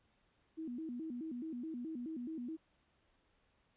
sine tone with vibrato, 279 Hz, C#4, 11 cents sharp, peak -40 dBFS, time 0.57-2.57 s, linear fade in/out 20 ms, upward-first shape square, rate 4.7 Hz, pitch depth 240 cents each way, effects pink hiss -75 dBFS RMS until 3.76 s + resampled to 8000 Hz

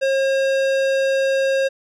sine tone with tanh clipping, 539 Hz, C#5, 49 cents flat, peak -18 dBFS, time 0.01-1.69 s, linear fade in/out 20 ms, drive 18 dB, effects none

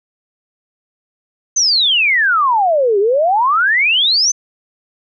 sine exponential two-way sweep, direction down then up, 6320 to 386 to 6320 Hz, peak -10 dBFS, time 1.56-4.32 s, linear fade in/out 10 ms, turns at 2.99 s, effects none

